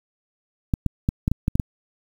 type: clicks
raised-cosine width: 5 ms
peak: -7 dBFS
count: 8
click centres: 0.738 / 0.863 / 1.089 / 1.279 / 1.316 / 1.481 / 1.555 / 1.598 s
effects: 7-bit